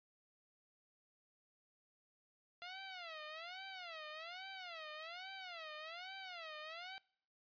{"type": "tone with vibrato", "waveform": "10% pulse", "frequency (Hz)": 687, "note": "F5", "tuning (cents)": -29, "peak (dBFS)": -39, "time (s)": [2.62, 6.98], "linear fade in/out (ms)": 0, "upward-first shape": "sine", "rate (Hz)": 1.2, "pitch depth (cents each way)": 210, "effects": ["noise-tail reverb RT60 0.6 s tail -24 dB re dry", "resampled to 11025 Hz"]}